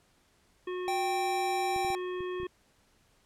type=harmonic tone; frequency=363.3 Hz; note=F#4; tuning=32 cents flat; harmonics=1 / 3 / 5 / 7 / 9; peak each=-33 / -43 / -47 / -50 / -52 dBFS; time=0.67-2.47 s; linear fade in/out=5 ms
type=tone; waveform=square; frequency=782 Hz; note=G5; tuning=4 cents flat; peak=-30 dBFS; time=0.88-1.95 s; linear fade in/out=0 ms
type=clicks; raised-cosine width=5 ms; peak=-34 dBFS; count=6; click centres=1.762 / 1.848 / 1.903 / 2.206 / 2.401 / 2.432 s
effects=pink hiss -67 dBFS RMS until 3.25 s + low-pass 11000 Hz 12 dB/octave